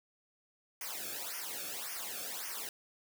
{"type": "noise with flanger", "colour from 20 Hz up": "white", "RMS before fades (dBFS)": -41, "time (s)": [0.81, 2.69], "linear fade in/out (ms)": 2, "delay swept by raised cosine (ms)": [0.25, 1.03], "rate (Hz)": 1.8, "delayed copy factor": -0.95, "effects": []}